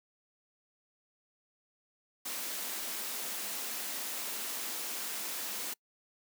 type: high-pass noise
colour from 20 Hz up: white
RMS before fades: -38 dBFS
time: 2.25-5.74 s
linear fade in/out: 10 ms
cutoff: 190 Hz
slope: 96 dB/octave
effects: noise-tail reverb RT60 0.1 s tail -26 dB re dry